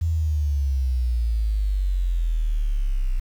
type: exponential sweep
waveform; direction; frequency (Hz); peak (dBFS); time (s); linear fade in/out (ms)
sine; down; 84.2 to 30.87; -19; 0.01-3.2; 10
effects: 8-bit